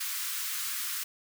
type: high-pass noise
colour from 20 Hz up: white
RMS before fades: -34 dBFS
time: 0-1.04 s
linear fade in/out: 10 ms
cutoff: 1100 Hz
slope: 48 dB/octave
effects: none